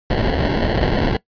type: noise with sample-and-hold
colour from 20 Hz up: pink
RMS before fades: -18 dBFS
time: 0.1-1.17 s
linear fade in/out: 5 ms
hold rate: 1225 Hz
effects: noise-tail reverb RT60 0.1 s tail -20 dB re dry + resampled to 11025 Hz